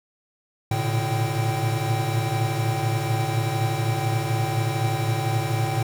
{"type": "tone cluster", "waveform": "square", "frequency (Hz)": [110.8, 114.9, 122.4, 144.1, 778], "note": ["A2", "A#2", "B2", "D3", "G5"], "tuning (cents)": [13, -25, -15, -33, -13], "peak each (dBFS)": [-26, -31, -31, -29, -31], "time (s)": [0.71, 5.83], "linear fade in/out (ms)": 5, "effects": []}